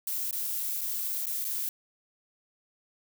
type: noise with dropouts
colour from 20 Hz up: violet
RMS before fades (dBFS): -32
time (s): 0.07-1.69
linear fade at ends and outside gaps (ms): 2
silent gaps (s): 0.311-0.327 / 0.81-0.814 / 1.259-1.267 / 1.445-1.449
effects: none